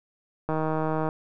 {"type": "click train", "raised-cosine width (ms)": 1, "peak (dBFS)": -14, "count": 95, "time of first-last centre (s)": [0.49, 1.089], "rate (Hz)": 157, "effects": []}